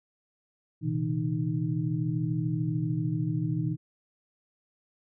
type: tone cluster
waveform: sine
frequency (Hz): 120.6 / 133.9 / 161.1 / 308.4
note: B2 / C3 / E3 / D#4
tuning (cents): -41 / +40 / -39 / -15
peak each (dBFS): -31 / -35 / -29 / -34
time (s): 0.81-3.77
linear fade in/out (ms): 50
effects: none